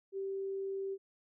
sine tone, 389.2 Hz, G4, 12 cents flat, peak -35 dBFS, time 0.12-0.98 s, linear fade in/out 50 ms, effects none

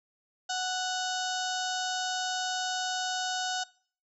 harmonic tone, 740 Hz, F#5, in tune, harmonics 1 / 2 / 4 / 5 / 6 / 7 / 8 / 9 / 10, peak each -33 / -36 / -39 / -40 / -41 / -41 / -42 / -43 / -43 dBFS, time 0.49-3.64 s, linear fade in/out 10 ms, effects noise-tail reverb RT60 0.5 s tail -23 dB re dry

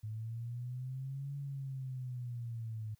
sine linear two-way sweep, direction up then down, 106.8 to 141.8 to 106.8 Hz, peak -38 dBFS, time 0.03-2.95 s, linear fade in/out 10 ms, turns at 1.36 s, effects white hiss -75 dBFS RMS until 2.99 s

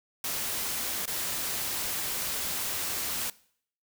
white noise with dropouts, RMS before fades -32 dBFS, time 0.24-3.3 s, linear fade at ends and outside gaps 2 ms, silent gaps 1.056-1.077 s, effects noise-tail reverb RT60 0.6 s tail -21 dB re dry

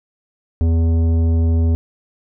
sine tone with tanh clipping, 82.41 Hz, E2, in tune, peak -14 dBFS, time 0.61-1.75 s, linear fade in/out 0 ms, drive 12 dB, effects none

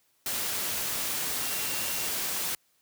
sine tone in noise, 2757 Hz, F7, 23 cents flat, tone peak -42 dBFS, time 1.42-2.08 s, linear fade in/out 2 ms, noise white, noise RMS -31 dBFS, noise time 0.26-2.55 s, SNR -14 dB, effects white hiss -69 dBFS RMS until 2.81 s + high-pass 60 Hz 12 dB/octave

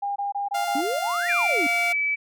sine tone bursts, 806 Hz, G5, 48 cents sharp, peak -24 dBFS, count 5, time 0.02-0.812 s, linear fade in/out 10 ms, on 140 ms, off 23 ms
sawtooth tone, 698.5 Hz, F5, in tune, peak -22 dBFS, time 0.54-1.93 s, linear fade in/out 10 ms
sine exponential two-way sweep, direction up then down, 262.6 to 1975.5 to 262.6 Hz, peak -25 dBFS, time 0.75-1.67 s, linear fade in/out 5 ms, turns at 1.28 s
sine tone with pitch glide, 2376 to 2298 Hz, D7 to D7, +20 to -38 cents, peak -21 dBFS, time 1.28-2.16 s, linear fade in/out 20 ms, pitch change -58 cents, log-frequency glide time 1.42-1.57 s
effects none

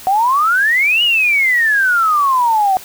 sine exponential two-way sweep, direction up then down, 740 to 2943 to 740 Hz, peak -10 dBFS, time 0.07-2.77 s, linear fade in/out 0 ms, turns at 1.03 s, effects white hiss -35 dBFS RMS until 2.84 s

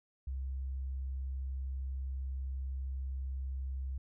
sine tone, 66.2 Hz, C2, 21 cents sharp, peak -35 dBFS, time 0.27-3.98 s, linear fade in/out 5 ms, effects none

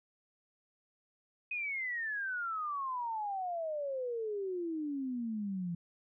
sine exponential sweep, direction down, 2524 to 168.1 Hz, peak -34 dBFS, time 1.51-5.75 s, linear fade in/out 5 ms, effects none

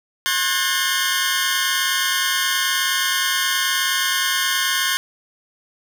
20% pulse tone cluster, 1072 / 1472 / 1623 / 1792 / 3167 Hz, C6 / F#6 / G#6 / A6 / G7, +42 / -9 / -40 / +31 / +17 cents, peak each -20 dBFS, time 0.26-4.97 s, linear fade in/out 0 ms, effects none

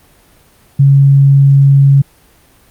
sine tone, 138.59 Hz, C#3, in tune, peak -3 dBFS, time 0.79-2.02 s, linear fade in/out 10 ms, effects pink hiss -47 dBFS RMS until 2.7 s + Opus 32 kbps

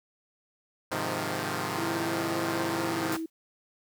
5% pulse chord, F minor seventh, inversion first, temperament equal, 103.83 / 130.81 / 155.56 / 174.61 Hz, Ab2 / C3 / Eb3 / F3, 0 / 0 / 0 / 0 cents, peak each -24 dBFS, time 0.91-3.17 s, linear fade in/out 10 ms
sine tone with pitch glide, 332.5 to 324.3 Hz, E4 to E4, +15 to -28 cents, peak -31 dBFS, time 1.78-3.26 s, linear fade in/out 5 ms, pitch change -43 cents, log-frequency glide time 2.96-3.06 s
white noise with exponential decay, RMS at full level -35 dBFS, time 3.12-3.3 s, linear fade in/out 2 ms, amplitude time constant 39 ms
effects none

